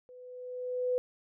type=tone with level ramp; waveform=sine; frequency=499.9 Hz; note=B4; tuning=21 cents sharp; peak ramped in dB=-49 to -25 dBFS; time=0.09-0.98 s; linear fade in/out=0 ms; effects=none